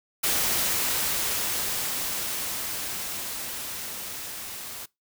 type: noise with level ramp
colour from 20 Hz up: white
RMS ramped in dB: -24 to -38 dBFS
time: 0.23-4.86 s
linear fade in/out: 10 ms
effects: noise-tail reverb RT60 0.2 s tail -23 dB re dry